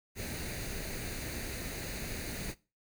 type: noise with comb filter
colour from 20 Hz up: pink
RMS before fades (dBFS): -39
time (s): 0.15-2.55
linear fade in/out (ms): 50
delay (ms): 0.46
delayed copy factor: +0.6
effects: noise-tail reverb RT60 0.3 s tail -20 dB re dry